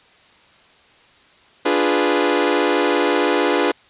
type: chord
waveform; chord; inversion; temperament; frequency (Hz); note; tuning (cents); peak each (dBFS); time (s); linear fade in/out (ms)
sawtooth; D diminished seventh; none; equal; 293.7 / 349.2 / 415.3 / 493.9; D4 / F4 / Ab4 / Cb5; 0 / 0 / 0 / 0; -17; 1.65-3.72; 10
effects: white hiss -51 dBFS RMS until 3.89 s + resampled to 8000 Hz